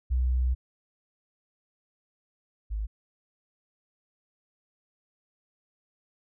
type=tone pair in turn; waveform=sine; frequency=62.9 / 52.71 Hz; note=B1 / G#1; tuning=+32 / +26 cents; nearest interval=minor third; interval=306 cents; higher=first; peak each=-22 / -28 dBFS; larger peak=first; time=0.1-0.55 / 2.7-2.87 s; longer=first; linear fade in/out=20 ms; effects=none